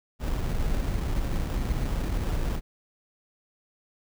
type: noise with sample-and-hold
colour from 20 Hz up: brown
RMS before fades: -27 dBFS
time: 0.19-2.61 s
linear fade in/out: 50 ms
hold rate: 2100 Hz
effects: none